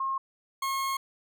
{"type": "tone pair in turn", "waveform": ["sine", "40% pulse"], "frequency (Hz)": [1074, 1082.1], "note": ["C6", "C#6"], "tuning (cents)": [45, -42], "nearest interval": "unison", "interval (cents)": 13, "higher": "second", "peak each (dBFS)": -27, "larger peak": "neither", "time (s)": [[0, 0.18], [0.62, 0.97]], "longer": "second", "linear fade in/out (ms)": 5, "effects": []}